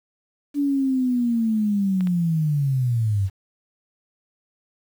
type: linear sweep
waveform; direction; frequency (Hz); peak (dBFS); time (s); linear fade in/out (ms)
sine; down; 290 to 92.9; -18; 0.54-3.3; 50
type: clicks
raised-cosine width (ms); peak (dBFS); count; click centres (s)
0.3; -22; 2; 2.008 / 2.072
effects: 8-bit